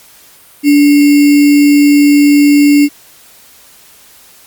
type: tone with sample-and-hold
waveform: sine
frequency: 289.5 Hz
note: D4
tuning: 25 cents flat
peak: -3 dBFS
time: 0.63-2.89 s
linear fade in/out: 50 ms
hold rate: 2450 Hz
effects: white hiss -41 dBFS RMS until 4.46 s + Opus 48 kbps